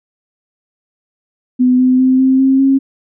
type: tone with pitch steps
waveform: sine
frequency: 251.6 / 255.3 / 259 / 262.7 / 266.6 / 270.4 Hz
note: B3 / C4 / C4 / C4 / C4 / C#4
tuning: +32 / -42 / -17 / +7 / +33 / -43 cents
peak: -7 dBFS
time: 1.59-2.79 s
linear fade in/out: 20 ms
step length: 200 ms
effects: none